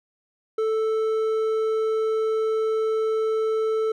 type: tone with hard clipping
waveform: triangle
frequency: 440 Hz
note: A4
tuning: in tune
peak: -22 dBFS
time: 0.58-3.92 s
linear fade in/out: 5 ms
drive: 9 dB
effects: none